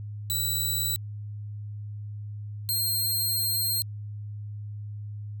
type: tone pair in turn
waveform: 10% pulse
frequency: 3947 / 4197 Hz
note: B7 / C8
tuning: -2 / +5 cents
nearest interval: minor second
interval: 107 cents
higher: second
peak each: -18 dBFS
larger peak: neither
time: 0.3-0.96 / 2.69-3.82 s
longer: second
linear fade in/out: 0 ms
effects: added 104 Hz sine -34 dBFS peak until 5.4 s